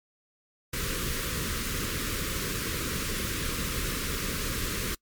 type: band-stop noise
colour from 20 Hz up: pink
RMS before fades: -31 dBFS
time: 0.73-4.95 s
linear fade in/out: 5 ms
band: 530 to 1100 Hz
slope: 48 dB/octave
effects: noise-tail reverb RT60 0.1 s tail -25 dB re dry + MP3 96 kbps